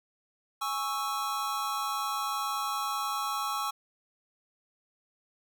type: chord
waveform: square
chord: C# minor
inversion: second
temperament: equal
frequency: 830.6 / 1108.7 / 1318.5 Hz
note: G#5 / C#6 / E6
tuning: 0 / 0 / 0 cents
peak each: -37 / -34 / -35 dBFS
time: 0.61-3.71 s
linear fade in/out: 10 ms
effects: none